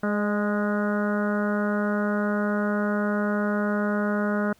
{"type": "harmonic tone with a mistuned harmonic", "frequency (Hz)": 207.7, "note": "G#3", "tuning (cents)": 0, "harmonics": [1, 2, 3, 4, 5, 6, 7, 8, 9], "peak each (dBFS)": [-24, -31, -30, -40, -38, -35, -32, -44, -45], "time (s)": [0.03, 4.53], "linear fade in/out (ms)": 5, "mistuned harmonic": 3, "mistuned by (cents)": -22, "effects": ["pink hiss -60 dBFS RMS until 4.59 s"]}